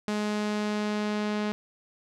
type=tone with low-pass filter sweep; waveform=sawtooth; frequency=210 Hz; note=G#3; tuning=19 cents sharp; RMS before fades=-29 dBFS; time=0.08-1.52 s; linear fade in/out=0 ms; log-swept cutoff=7100 to 4300 Hz; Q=0.81; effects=none